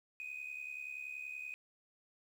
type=tone with amplitude modulation; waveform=sine; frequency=2500 Hz; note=D#7; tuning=8 cents sharp; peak=-37 dBFS; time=0.2-1.54 s; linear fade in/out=0 ms; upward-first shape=sine; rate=70.5 Hz; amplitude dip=80%; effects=tanh soft clip ceiling -37 dBFS + 11-bit